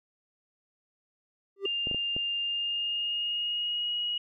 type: tone with exponential growth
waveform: triangle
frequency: 394.8 Hz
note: G4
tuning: 12 cents sharp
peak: -23 dBFS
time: 1.56-1.66 s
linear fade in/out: 5 ms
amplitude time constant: 20 ms
type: tone with pitch glide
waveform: sine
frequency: 2803 to 2897 Hz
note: F7 to F#7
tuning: +6 to -37 cents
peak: -28 dBFS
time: 1.65-4.18 s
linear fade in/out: 5 ms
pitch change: +57 cents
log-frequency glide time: 2.42-3.93 s
type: clicks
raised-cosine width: 2 ms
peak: -24 dBFS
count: 4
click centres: 1.871 / 1.913 / 1.946 / 2.165 s
effects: none